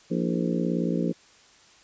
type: harmonic tone with a mistuned harmonic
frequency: 58.27 Hz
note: A#1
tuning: in tune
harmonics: 3 / 4 / 5 / 6 / 7 / 8 / 9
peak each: -27 / -29 / -31 / -33 / -34 / -35 / -36 dBFS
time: 0.1-1.13 s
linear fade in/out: 20 ms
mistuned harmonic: 6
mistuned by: -82 cents
effects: white hiss -55 dBFS RMS until 1.83 s + resampled to 16000 Hz